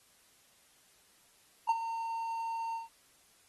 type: tone with ADSR envelope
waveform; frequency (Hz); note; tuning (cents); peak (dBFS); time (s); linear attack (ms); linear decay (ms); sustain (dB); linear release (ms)
triangle; 912; A#5; -38; -20; 1.69-2.89; 4; 36; -12; 150
effects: white hiss -65 dBFS RMS until 3.48 s + AAC 32 kbps